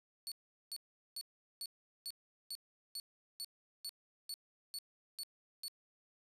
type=tone bursts; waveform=sawtooth; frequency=4439 Hz; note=C#8; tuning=2 cents sharp; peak=-38 dBFS; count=13; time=0.27-5.681 s; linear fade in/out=0 ms; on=47 ms; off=400 ms; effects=resampled to 32000 Hz + 11-bit